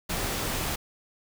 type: noise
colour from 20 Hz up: pink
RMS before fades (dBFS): -30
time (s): 0.09-0.76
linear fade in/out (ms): 10
effects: none